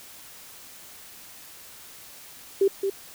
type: tone with echo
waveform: sine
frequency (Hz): 392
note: G4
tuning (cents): 0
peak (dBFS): -16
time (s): 2.61-2.68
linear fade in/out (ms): 5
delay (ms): 220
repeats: 1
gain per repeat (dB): -6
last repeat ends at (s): 2.9
effects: white hiss -46 dBFS RMS until 3.14 s